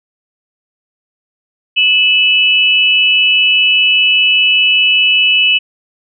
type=tone pair together; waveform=sine; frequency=2605 / 2960 Hz; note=E7 / F#7; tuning=-21 / 0 cents; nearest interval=major second; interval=221 cents; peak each=-10 dBFS; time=1.76-5.59 s; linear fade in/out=20 ms; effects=none